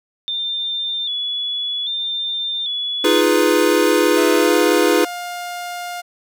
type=tone with vibrato; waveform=sine; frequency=3500 Hz; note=A7; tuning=10 cents flat; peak=-20 dBFS; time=0.28-3.21 s; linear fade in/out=0 ms; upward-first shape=square; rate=0.63 Hz; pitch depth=47 cents each way
type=chord; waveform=square; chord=F half-diminished seventh; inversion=third; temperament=equal; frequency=311.1 / 349.2 / 415.3 / 493.9 Hz; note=Eb4 / F4 / Ab4 / Cb5; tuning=0 / 0 / 0 / 0 cents; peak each=-19 dBFS; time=3.04-5.05 s; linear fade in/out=5 ms
type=tone with pitch glide; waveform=sawtooth; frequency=659.3 to 706.6 Hz; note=E5 to F5; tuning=0 to +20 cents; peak=-22 dBFS; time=4.16-6.02 s; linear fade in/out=20 ms; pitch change=+120 cents; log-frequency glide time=4.35-4.55 s
effects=none